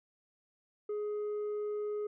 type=tone with tanh clipping; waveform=sine; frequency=418.3 Hz; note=G#4; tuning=12 cents sharp; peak=-34 dBFS; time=0.89-2.07 s; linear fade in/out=5 ms; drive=3 dB; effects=none